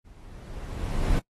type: noise with level ramp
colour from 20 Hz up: brown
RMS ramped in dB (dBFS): -50 to -22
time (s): 0.04-1.2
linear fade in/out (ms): 20
effects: noise-tail reverb RT60 0.1 s tail -21 dB re dry + AAC 32 kbps